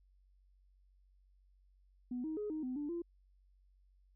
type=tone with pitch steps; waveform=sine; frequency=247.3 / 314.3 / 418.9 / 311 / 254.6 / 293.1 / 341.9 Hz; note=B3 / D#4 / G#4 / D#4 / C4 / D4 / F4; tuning=+3 / +18 / +15 / -1 / -47 / -3 / -37 cents; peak=-36 dBFS; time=2.11-3.02 s; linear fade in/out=5 ms; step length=130 ms; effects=tanh soft clip ceiling -32 dBFS + added 47 Hz sine -65 dBFS peak until 4.15 s